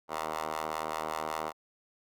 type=ring-modulated tone; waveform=10% pulse; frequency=78.6 Hz; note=D#2; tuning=18 cents sharp; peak=-22 dBFS; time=0.08-1.53 s; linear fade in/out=50 ms; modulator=862 Hz; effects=none